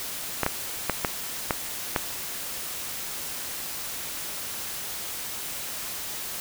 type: clicks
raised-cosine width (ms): 0.5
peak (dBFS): -7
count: 6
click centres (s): 0.433 / 0.464 / 0.897 / 1.048 / 1.508 / 1.962
effects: white hiss -34 dBFS RMS until 6.4 s